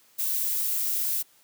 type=noise; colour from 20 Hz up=violet; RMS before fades=-27 dBFS; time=0.18-1.23 s; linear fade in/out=20 ms; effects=white hiss -60 dBFS RMS until 1.43 s + high-pass 100 Hz 12 dB/octave